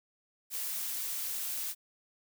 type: noise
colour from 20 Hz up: blue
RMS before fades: -36 dBFS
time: 0.5-1.75 s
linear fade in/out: 50 ms
effects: none